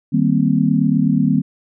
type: chord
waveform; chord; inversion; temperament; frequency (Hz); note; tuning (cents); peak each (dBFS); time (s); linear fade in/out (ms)
sine; C minor seventh; first; equal with one note detuned; 155.56 / 194.42 / 233.1 / 261.6; Eb3 / G3 / Bb3 / C4; 0 / -14 / 0 / 0; -18; 0.12-1.42; 20
effects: none